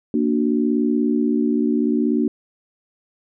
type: chord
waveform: sine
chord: Bb augmented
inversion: none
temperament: equal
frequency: 233.1 / 293.7 / 370 Hz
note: Bb3 / D4 / F#4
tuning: 0 / 0 / 0 cents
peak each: -19 / -20 / -24 dBFS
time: 0.14-2.28 s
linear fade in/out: 2 ms
effects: none